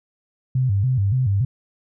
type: tone with vibrato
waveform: sine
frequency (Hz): 113.1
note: A2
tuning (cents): +48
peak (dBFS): -16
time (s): 0.55-1.45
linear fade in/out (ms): 5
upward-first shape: square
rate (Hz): 3.5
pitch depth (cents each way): 230
effects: none